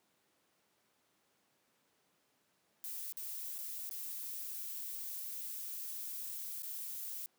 violet noise with dropouts, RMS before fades -43 dBFS, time 2.84-7.26 s, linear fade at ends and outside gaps 0 ms, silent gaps 3.124-3.17 / 3.582-3.587 / 3.894-3.911 / 6.622-6.632 s, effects pink hiss -75 dBFS RMS until 7.38 s + high-pass 200 Hz 12 dB/octave

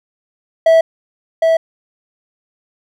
triangle tone with echo, 653 Hz, E5, 17 cents flat, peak -4 dBFS, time 0.66-0.81 s, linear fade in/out 5 ms, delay 760 ms, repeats 1, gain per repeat -3 dB, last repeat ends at 1.57 s, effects none

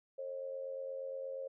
sine tone with amplitude modulation, 536 Hz, C5, 42 cents sharp, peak -36 dBFS, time 0.18-1.48 s, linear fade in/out 10 ms, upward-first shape sine, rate 88.5 Hz, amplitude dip 65%, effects none

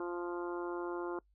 harmonic tone, 174.61 Hz, F3, in tune, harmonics 2 / 3 / 4 / 5 / 6 / 7 / 8, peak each -37 / -47 / -50 / -47 / -47 / -52 / -50 dBFS, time 0-1.19 s, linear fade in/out 2 ms, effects noise-tail reverb RT60 0.1 s tail -23 dB re dry + added 50 Hz sine -67 dBFS peak until 1.34 s

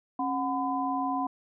sine tone cluster, 272 / 737 / 1010 Hz, C#4 / F#5 / B5, -33 / -7 / +39 cents, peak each -31 dBFS, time 0.19-1.27 s, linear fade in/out 5 ms, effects none

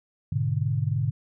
sine chord, G# diminished, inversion none, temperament equal, 103.83 / 123.47 / 146.83 Hz, G#2 / B2 / D3, 0 / 0 / 0 cents, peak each -27 dBFS, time 0.32-1.11 s, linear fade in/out 5 ms, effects none

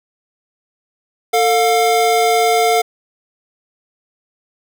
square tone pair together, 447.2 / 709.9 Hz, A4 / F5, +28 / +28 cents, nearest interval minor sixth, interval 800 cents, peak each -16 / -14 dBFS, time 1.33-2.82 s, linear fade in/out 10 ms, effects none

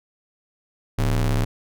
square ring-modulated tone, 70.2 Hz, C#2, 22 cents sharp, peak -16 dBFS, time 0.98-1.45 s, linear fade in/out 10 ms, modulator 39.1 Hz, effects none

